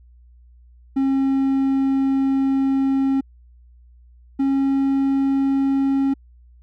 triangle tone pair in turn, 270 / 272.5 Hz, C#4 / C#4, -45 / -29 cents, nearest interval unison, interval 16 cents, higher second, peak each -14 dBFS, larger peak neither, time 0.96-3.21 / 4.39-6.14 s, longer first, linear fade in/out 10 ms, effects added 60 Hz sine -46 dBFS peak until 6.62 s

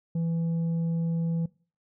triangle tone with tanh clipping, 166.1 Hz, E3, 13 cents sharp, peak -26 dBFS, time 0.15-1.46 s, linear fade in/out 5 ms, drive 9 dB, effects noise-tail reverb RT60 0.4 s tail -22 dB re dry

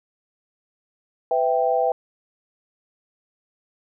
sine chord, E minor, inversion second, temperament equal with one note detuned, 502.2 / 659.3 / 784 Hz, B4 / E5 / G5, +29 / 0 / 0 cents, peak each -22 dBFS, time 1.31-1.92 s, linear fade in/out 2 ms, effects none

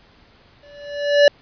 square tone with exponential growth, 578 Hz, D5, 28 cents flat, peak -7 dBFS, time 0.63-1.28 s, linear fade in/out 2 ms, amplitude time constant 140 ms, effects pink hiss -52 dBFS RMS until 1.41 s + resampled to 11025 Hz

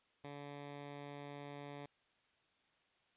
10% pulse tone, 143.6 Hz, D3, 39 cents flat, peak -39 dBFS, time 0.24-1.86 s, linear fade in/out 5 ms, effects white hiss -75 dBFS RMS until 3.16 s + resampled to 8000 Hz

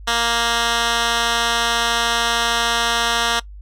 10% pulse tone with band-pass filter, 233.6 Hz, A#3, 4 cents sharp, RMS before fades -19 dBFS, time 0.07-3.4 s, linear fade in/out 10 ms, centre 3300 Hz, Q 0.73, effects noise-tail reverb RT60 0.1 s tail -20 dB re dry + added 50 Hz sine -34 dBFS peak until 3.61 s

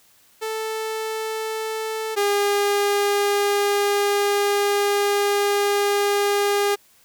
sawtooth tone pair in turn, 440 / 406.2 Hz, A4 / G#4, 0 / -38 cents, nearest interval minor second, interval 138 cents, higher first, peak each -21 / -14 dBFS, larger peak second, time 0.41-2.16 / 2.16-6.76 s, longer second, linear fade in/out 20 ms, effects white hiss -56 dBFS RMS until 7.04 s

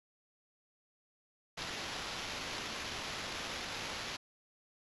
violet noise with sample-and-hold, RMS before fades -41 dBFS, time 1.57-4.17 s, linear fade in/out 10 ms, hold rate 8820 Hz, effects resampled to 24000 Hz

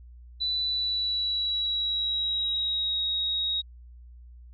sine tone with pitch glide, 3978 to 3783 Hz, B7 to A#7, +12 to +25 cents, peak -25 dBFS, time 0.4-3.62 s, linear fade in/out 20 ms, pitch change -87 cents, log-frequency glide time 0.64-3.01 s, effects added 60 Hz sine -45 dBFS peak until 4.53 s

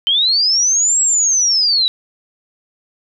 sine linear two-way sweep, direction up then down, 3047 to 7730 to 3841 Hz, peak -11 dBFS, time 0.07-1.88 s, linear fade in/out 0 ms, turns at 1.01 s, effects none

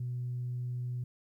sine tone, 123.47 Hz, B2, in tune, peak -32 dBFS, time 0-1.04 s, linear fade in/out 5 ms, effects tanh soft clip ceiling -29 dBFS + 12-bit

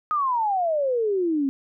sine exponential sweep, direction down, 1264 to 264.6 Hz, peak -20 dBFS, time 0.11-1.49 s, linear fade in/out 0 ms, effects none

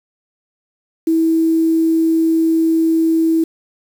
sine tone with quantisation, 325 Hz, E4, 24 cents flat, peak -11 dBFS, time 1.07-3.44 s, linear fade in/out 5 ms, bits 6, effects none

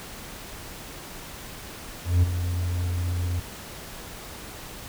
triangle tone with ADSR envelope, 88.4 Hz, F2, 22 cents sharp, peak -12 dBFS, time 2.04-3.4 s, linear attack 190 ms, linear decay 15 ms, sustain -10 dB, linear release 6 ms, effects pink hiss -40 dBFS RMS until 4.88 s

